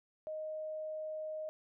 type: tone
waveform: sine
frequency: 622.3 Hz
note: D#5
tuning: in tune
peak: -38 dBFS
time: 0.27-1.49 s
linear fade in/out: 0 ms
effects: none